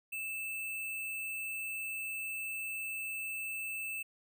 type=tone with sample-and-hold; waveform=sine; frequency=2637 Hz; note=E7; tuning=in tune; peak=-36 dBFS; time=0.12-4.03 s; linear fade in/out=10 ms; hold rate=11025 Hz; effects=none